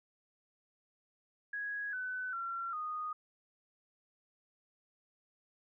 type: tone with pitch steps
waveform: sine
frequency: 1661.2 / 1505.8 / 1365 / 1237.3 Hz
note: G#6 / F#6 / F6 / D#6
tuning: 0 / +30 / -40 / -10 cents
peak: -36 dBFS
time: 1.53-3.13 s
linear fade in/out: 5 ms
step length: 400 ms
effects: none